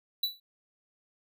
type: tone with exponential decay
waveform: square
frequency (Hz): 3951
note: B7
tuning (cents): 0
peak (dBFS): -24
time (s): 0.23-0.4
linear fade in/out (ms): 5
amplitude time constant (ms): 36
effects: none